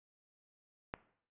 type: click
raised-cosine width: 0.5 ms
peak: -23 dBFS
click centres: 0.939 s
effects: noise-tail reverb RT60 0.6 s tail -17 dB re dry + resampled to 8000 Hz